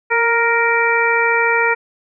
harmonic tone with a mistuned harmonic, 466.8 Hz, A#4, 2 cents sharp, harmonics 1 / 2 / 3 / 4 / 5, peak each -19 / -19 / -19 / -19 / -19 dBFS, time 0.1-1.75 s, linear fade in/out 20 ms, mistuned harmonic 1, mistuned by -17 cents, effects none

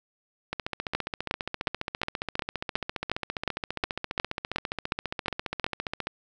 two click trains, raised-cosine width 0.3 ms, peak -9 / -14 dBFS, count 14 / 83, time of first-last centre 0.95-5.643 / 0.53-6.071 s, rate 2.77 / 14.8 Hz, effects none

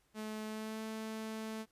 sawtooth tone with pitch glide, 215.9 to 219.8 Hz, A3 to A3, -33 to -2 cents, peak -36 dBFS, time 0.14-1.66 s, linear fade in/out 50 ms, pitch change +31 cents, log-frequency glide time 0.45-0.81 s, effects pink hiss -74 dBFS RMS until 1.71 s + resampled to 32000 Hz

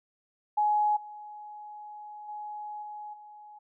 sine tone with level steps, 840 Hz, G#5, 19 cents sharp, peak -22 / -41 / -36 / -38 / -46 dBFS, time 0.57-3.59 s, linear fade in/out 10 ms, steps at 0.96 / 2.28 / 2.82 / 3.13 s, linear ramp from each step 10 ms, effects none

